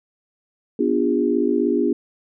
sine chord, B diminished seventh, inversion none, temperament equal with one note detuned, 246.9 / 293.7 / 349.2 / 406.1 Hz, B3 / D4 / F4 / Ab4, 0 / 0 / 0 / -39 cents, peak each -22 dBFS, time 0.79-1.93 s, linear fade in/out 5 ms, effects none

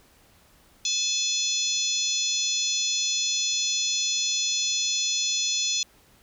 harmonic tone with a mistuned harmonic, 861 Hz, A5, 38 cents flat, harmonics 3 / 4 / 5 / 6 / 7 / 8, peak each -34 / -28 / -31 / -33 / -29 / -31 dBFS, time 0.85-5.83 s, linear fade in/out 2 ms, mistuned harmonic 5, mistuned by -49 cents, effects pink hiss -58 dBFS RMS until 6.22 s

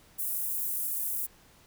pink high-pass noise, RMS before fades -32 dBFS, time 0.18-1.27 s, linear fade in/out 20 ms, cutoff 11000 Hz, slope 24 dB/octave, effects pink hiss -59 dBFS RMS until 1.66 s

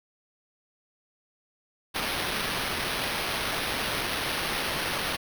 blue noise with sample-and-hold, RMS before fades -30 dBFS, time 1.94-5.17 s, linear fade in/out 20 ms, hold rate 7350 Hz, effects none

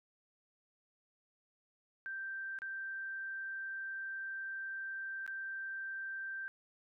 sine tone with dropouts, 1568 Hz, G6, in tune, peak -39 dBFS, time 2.06-6.48 s, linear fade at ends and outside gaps 0 ms, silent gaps 2.588-2.619 / 5.264-5.277 s, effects none

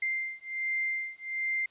sine beating tone pair, 2093 / 2094.3 Hz, C7 / C7, 0 / +1 cents, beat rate 1.3 Hz, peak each -33 / -33 dBFS, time 0.02-1.66 s, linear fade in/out 5 ms, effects white hiss -64 dBFS RMS until 1.7 s + resampled to 8000 Hz

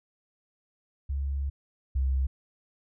sine tone pair in turn, 69.3 / 66.22 Hz, C#2 / C2, 0 / +21 cents, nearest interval minor second, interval 79 cents, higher first, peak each -27 / -23 dBFS, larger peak second, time 1.09-1.5 / 1.95-2.27 s, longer first, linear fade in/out 10 ms, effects none

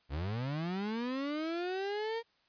35% pulse linear sweep, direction up, 64 to 467.2 Hz, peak -32 dBFS, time 0.09-2.23 s, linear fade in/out 50 ms, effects white hiss -71 dBFS RMS until 2.48 s + resampled to 11025 Hz

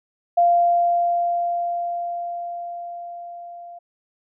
sine tone with level ramp, 694 Hz, F5, 11 cents flat, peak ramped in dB -12 to -36 dBFS, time 0.37-3.79 s, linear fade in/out 10 ms, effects none

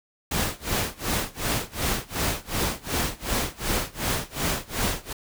pink noise with tremolo, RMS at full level -24 dBFS, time 0.31-5.13 s, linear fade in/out 5 ms, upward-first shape sine, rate 2.7 Hz, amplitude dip 95%, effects none

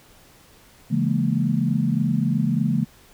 sine chord, A# half-diminished seventh, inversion first, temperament just, 139.85 / 167.82 / 209.8 / 233.1 Hz, C#3 / E3 / G#3 / A#3, +16 / +31 / +18 / 0 cents, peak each -24 dBFS, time 0.9-2.85 s, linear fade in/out 20 ms, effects pink hiss -52 dBFS RMS until 3.13 s

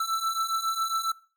square beating tone pair, 1324 / 1331.3 Hz, E6 / E6, +7 / +17 cents, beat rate 7.3 Hz, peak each -31 / -29 dBFS, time 0-1.12 s, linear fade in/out 5 ms, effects noise-tail reverb RT60 0.4 s tail -20 dB re dry

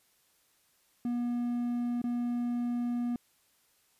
triangle tone with dropouts, 240.9 Hz, B3, 43 cents flat, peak -27 dBFS, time 1.05-3.16 s, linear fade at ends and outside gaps 2 ms, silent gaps 2.017-2.04 s, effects white hiss -69 dBFS RMS until 3.99 s + resampled to 32000 Hz

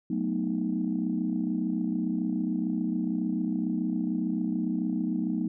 sine chord, B dominant seventh, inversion second, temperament equal, 185 / 220 / 246.9 / 311.1 Hz, F#3 / A3 / B3 / D#4, 0 / 0 / 0 / 0 cents, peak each -31 dBFS, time 0.1-5.48 s, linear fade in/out 5 ms, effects tanh soft clip ceiling -17 dBFS

